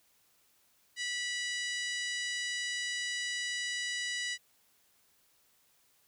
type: harmonic tone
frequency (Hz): 979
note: B5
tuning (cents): -15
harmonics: 2 / 3 / 4 / 5 / 6 / 7 / 8 / 9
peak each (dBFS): -36 / -40 / -42 / -44 / -46 / -47 / -48 / -49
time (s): 0.96-4.38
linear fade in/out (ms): 50
effects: white hiss -69 dBFS RMS until 6.07 s